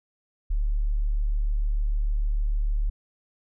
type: tone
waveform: sine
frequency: 36.71 Hz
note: D1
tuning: in tune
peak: -21 dBFS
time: 0.5-2.9 s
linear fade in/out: 10 ms
effects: none